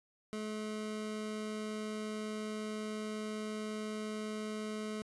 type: tone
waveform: 25% pulse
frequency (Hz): 214.5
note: A3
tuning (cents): -44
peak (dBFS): -34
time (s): 0.33-5.02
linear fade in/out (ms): 0
effects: resampled to 24000 Hz